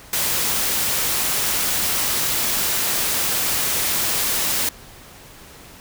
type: noise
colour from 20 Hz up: white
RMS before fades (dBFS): -21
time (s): 0.13-4.69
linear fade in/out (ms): 2
effects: pink hiss -43 dBFS RMS until 5.8 s